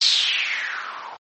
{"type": "noise with low-pass filter sweep", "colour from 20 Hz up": "violet", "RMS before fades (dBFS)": -23, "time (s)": [0.01, 1.17], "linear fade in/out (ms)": 10, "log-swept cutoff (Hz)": [4500, 850], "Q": 4.9, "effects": ["low-pass 7000 Hz 12 dB/octave", "MP3 32 kbps"]}